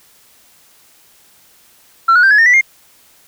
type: tone with pitch steps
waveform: sine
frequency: 1352 / 1457.4 / 1571.1 / 1693.6 / 1825.7 / 1968 / 2122 Hz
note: E6 / F#6 / G6 / G#6 / A#6 / B6 / C7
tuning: +43 / -27 / +3 / +33 / -37 / -7 / +24 cents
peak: -4 dBFS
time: 2.08-2.612 s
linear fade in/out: 10 ms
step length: 76 ms
effects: tanh soft clip ceiling -4 dBFS + white hiss -49 dBFS RMS until 3.27 s